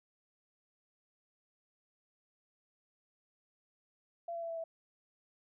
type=tone with pitch steps; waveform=sine; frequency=681 / 674.7 / 668.5 / 662.4 / 656.3 Hz; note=F5 / E5 / E5 / E5 / E5; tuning=-44 / +40 / +24 / +8 / -8 cents; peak=-37 dBFS; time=4.28-4.64 s; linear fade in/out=5 ms; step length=72 ms; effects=none